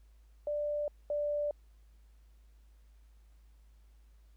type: tone pair in turn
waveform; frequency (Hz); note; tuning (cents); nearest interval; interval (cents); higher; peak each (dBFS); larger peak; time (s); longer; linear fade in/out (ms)
sine; 590 / 587.9; D5 / D5; +8 / +2; unison; 6; first; -31 / -30; second; 0.47-0.88 / 1.1-1.51; neither; 2
effects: added 53 Hz sine -57 dBFS peak until 4.36 s + pink hiss -75 dBFS RMS until 4.36 s